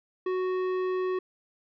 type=tone with tanh clipping; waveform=sine; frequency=370 Hz; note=F#4; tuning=in tune; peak=-28 dBFS; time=0.26-1.19 s; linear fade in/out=5 ms; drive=13 dB; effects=none